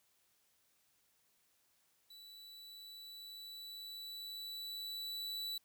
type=tone with level ramp; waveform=45% pulse; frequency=3951 Hz; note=B7; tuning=in tune; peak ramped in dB=-54 to -39 dBFS; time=2.1-5.58 s; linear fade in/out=5 ms; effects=white hiss -75 dBFS RMS until 5.64 s